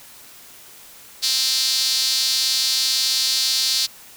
sawtooth tone with high-pass filter, 261.6 Hz, C4, in tune, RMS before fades -20 dBFS, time 1.22-3.87 s, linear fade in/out 20 ms, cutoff 4400 Hz, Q 3.9, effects white hiss -44 dBFS RMS until 4.16 s

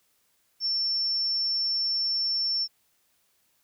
sine tone, 5410 Hz, E8, 44 cents sharp, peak -24 dBFS, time 0.6-2.68 s, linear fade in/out 50 ms, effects white hiss -69 dBFS RMS until 3.63 s

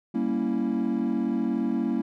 triangle chord, G diminished seventh, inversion none, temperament equal, 196 / 233.1 / 277.2 / 329.6 Hz, G3 / Bb3 / Db4 / Fb4, 0 / 0 / 0 / 0 cents, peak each -29 / -24 / -27 / -28 dBFS, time 0.14-2.02 s, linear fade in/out 10 ms, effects tanh soft clip ceiling -15 dBFS

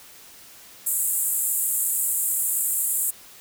pink band-pass noise, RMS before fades -24 dBFS, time 0.86-3.11 s, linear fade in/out 10 ms, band 7400 to 16000 Hz, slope 96 dB/octave, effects white hiss -47 dBFS RMS until 3.4 s

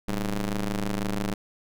sawtooth ring-modulated tone, 103.83 Hz, G#2, in tune, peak -19 dBFS, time 0.08-1.34 s, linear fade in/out 5 ms, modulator 90.8 Hz, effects none

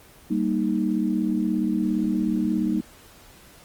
sine chord, Eb major, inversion first, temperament equal, 196 / 233.1 / 311.1 Hz, G3 / Bb3 / Eb4, 0 / 0 / 0 cents, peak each -25 dBFS, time 0.3-2.81 s, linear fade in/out 10 ms, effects pink hiss -50 dBFS RMS until 3.64 s + Opus 24 kbps

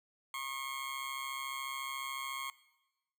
20% pulse tone with amplitude modulation, 1083 Hz, C#6, 41 cents flat, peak -30 dBFS, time 0.34-2.5 s, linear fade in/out 2 ms, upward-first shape sine, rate 134 Hz, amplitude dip 65%, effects noise-tail reverb RT60 1.0 s tail -18 dB re dry

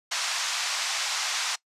white band-pass noise, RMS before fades -29 dBFS, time 0.11-1.56 s, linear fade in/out 10 ms, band 780 to 6700 Hz, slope 24 dB/octave, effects noise-tail reverb RT60 0.1 s tail -21 dB re dry + resampled to 32000 Hz

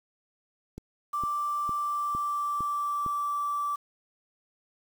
click train, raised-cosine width 3 ms, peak -26 dBFS, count 6, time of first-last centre 0.78-3.063 s, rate 2.19 Hz
sine tone with pitch glide, 1174.7 to 1163.2 Hz, D6 to D6, 0 to -17 cents, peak -27 dBFS, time 1.13-3.76 s, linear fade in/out 10 ms, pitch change -17 cents, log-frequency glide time 1.71-3.35 s
effects 8-bit

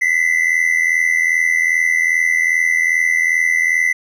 triangle tone pair together, 1975.5 / 2058 Hz, B6 / C7, 0 / -29 cents, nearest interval minor second, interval 71 cents, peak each -14 dBFS, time 0.01-3.93 s, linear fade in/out 10 ms, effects none

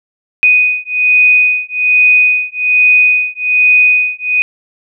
sine beating tone pair, 2489 / 2490.2 Hz, D#7 / D#7, 0 / +1 cents, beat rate 1.2 Hz, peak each -10 dBFS, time 0.43-4.42 s, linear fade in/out 0 ms, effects none

